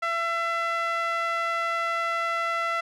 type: tone with band-pass filter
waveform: sawtooth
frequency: 672 Hz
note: E5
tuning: 33 cents sharp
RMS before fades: -27 dBFS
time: 0.02-2.81 s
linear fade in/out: 10 ms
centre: 1600 Hz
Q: 2.4
effects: none